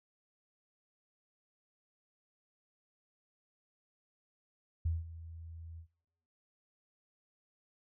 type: tone with ADSR envelope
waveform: sine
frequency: 82.41 Hz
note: E2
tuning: in tune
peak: -28 dBFS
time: 4.85-5.87 s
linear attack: 8 ms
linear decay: 180 ms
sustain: -17 dB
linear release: 87 ms
effects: noise-tail reverb RT60 1.0 s tail -24 dB re dry